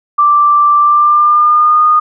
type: tone with pitch glide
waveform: sine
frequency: 1174.7 to 1227.4 Hz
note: D6 to D#6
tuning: 0 to -24 cents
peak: -5 dBFS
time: 0.18-2 s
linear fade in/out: 10 ms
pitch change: +76 cents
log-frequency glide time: 0.79-1.83 s
effects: none